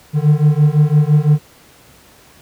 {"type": "beating tone pair", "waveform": "triangle", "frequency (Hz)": [146.83, 152.73], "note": ["D3", "D#3"], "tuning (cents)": [0, -32], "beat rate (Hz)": 5.9, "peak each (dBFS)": -10, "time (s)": [0.13, 1.39], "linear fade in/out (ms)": 50, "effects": ["pink hiss -46 dBFS RMS until 2.41 s", "high-pass 60 Hz 12 dB/octave"]}